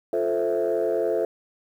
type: chord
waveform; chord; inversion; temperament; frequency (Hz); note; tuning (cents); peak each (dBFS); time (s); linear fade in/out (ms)
sine; F major seventh; none; equal; 349.2 / 440 / 523.3 / 659.3; F4 / A4 / C5 / E5; 0 / 0 / 0 / 0; -27 / -24 / -26 / -26; 0.13-1.25; 2
effects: tanh soft clip ceiling -15 dBFS + 9-bit